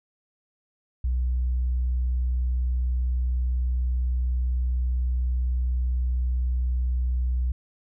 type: tone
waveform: sine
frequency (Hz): 62.1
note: B1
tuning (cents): +10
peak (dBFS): -20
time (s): 1.04-7.52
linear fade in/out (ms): 5
effects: tanh soft clip ceiling -19 dBFS